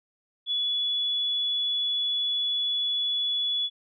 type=tone; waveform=sine; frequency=3413 Hz; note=G#7; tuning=47 cents sharp; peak=-24 dBFS; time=0.46-3.7 s; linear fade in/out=50 ms; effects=none